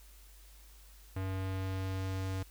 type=tone with low-pass filter sweep; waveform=square; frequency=95 Hz; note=F#2; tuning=46 cents sharp; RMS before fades=-36 dBFS; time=1.16-2.43 s; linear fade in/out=5 ms; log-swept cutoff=2500 to 9700 Hz; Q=0.8; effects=added 50 Hz sine -54 dBFS peak until 2.5 s + white hiss -61 dBFS RMS until 2.5 s